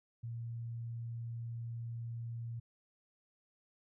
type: tone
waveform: sine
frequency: 116.54 Hz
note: A#2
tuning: in tune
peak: -39 dBFS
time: 0.23-2.6 s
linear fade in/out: 10 ms
effects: none